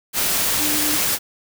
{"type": "tone in noise", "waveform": "sine", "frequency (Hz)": 300, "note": "D4", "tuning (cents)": 37, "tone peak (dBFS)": -26, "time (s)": [0.58, 1], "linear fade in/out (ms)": 50, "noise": "white", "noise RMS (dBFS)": -20, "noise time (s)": [0.13, 1.19], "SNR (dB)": -9, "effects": []}